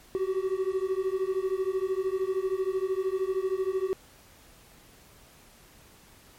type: beating tone pair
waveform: triangle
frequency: 372.7 / 385.7 Hz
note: F#4 / G4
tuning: +13 / -28 cents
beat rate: 13 Hz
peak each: -27 dBFS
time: 0.15-3.93 s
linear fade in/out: 0 ms
effects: pink hiss -55 dBFS RMS until 6.38 s + MP3 64 kbps